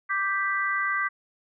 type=chord; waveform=sine; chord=G major; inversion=second; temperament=equal; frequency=1174.7 / 1568 / 1975.5 Hz; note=D6 / G6 / B6; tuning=0 / 0 / 0 cents; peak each=-28 dBFS; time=0.09-1.09 s; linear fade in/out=20 ms; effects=none